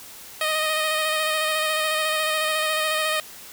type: tone with vibrato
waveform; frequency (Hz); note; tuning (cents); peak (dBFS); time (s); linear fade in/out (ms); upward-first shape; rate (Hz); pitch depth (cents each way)
10% pulse; 622.3; D#5; 0; -13; 0.41-3.2; 2; square; 14; 17
effects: white hiss -42 dBFS RMS until 3.52 s